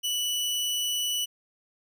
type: tone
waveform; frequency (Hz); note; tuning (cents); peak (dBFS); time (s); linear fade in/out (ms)
sawtooth; 2961; F#7; +1; -23; 0.03-1.26; 20
effects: none